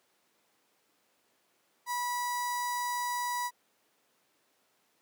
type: tone with notch filter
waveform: sawtooth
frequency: 977 Hz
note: B5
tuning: 19 cents flat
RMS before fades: -33 dBFS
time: 1.86-3.51 s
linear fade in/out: 50 ms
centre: 3000 Hz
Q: 1.4
effects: pink hiss -71 dBFS RMS until 5.01 s + high-pass 300 Hz 12 dB/octave